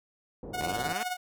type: low-pass noise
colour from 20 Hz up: white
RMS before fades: -41 dBFS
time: 0.43-0.93 s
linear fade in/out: 2 ms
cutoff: 580 Hz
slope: 24 dB/octave
type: tone with tremolo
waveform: sawtooth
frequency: 729 Hz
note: F#5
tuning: 26 cents flat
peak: -24 dBFS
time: 0.53-1.17 s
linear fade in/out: 20 ms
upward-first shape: triangle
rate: 19 Hz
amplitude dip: 75%
type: exponential sweep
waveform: 5% pulse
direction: up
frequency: 72 to 233.1 Hz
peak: -23 dBFS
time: 0.61-1.03 s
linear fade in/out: 0 ms
effects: none